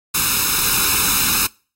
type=noise with comb filter; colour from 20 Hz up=white; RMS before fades=-17 dBFS; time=0.14-1.47 s; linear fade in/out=10 ms; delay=0.77 ms; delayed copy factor=+0.9; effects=noise-tail reverb RT60 0.4 s tail -26 dB re dry + AAC 48 kbps